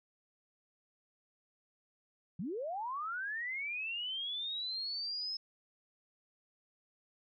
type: linear sweep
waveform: sine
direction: up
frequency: 148 to 5200 Hz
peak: -36 dBFS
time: 2.39-5.37 s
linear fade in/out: 5 ms
effects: none